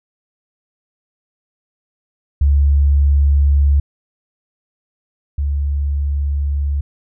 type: tone pair in turn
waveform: sine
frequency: 70.9 / 71.21 Hz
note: C#2 / C#2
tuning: +40 / +47 cents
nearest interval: unison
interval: 7 cents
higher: second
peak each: -9 / -15 dBFS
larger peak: first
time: 2.41-3.8 / 5.38-6.81 s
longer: second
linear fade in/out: 5 ms
effects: none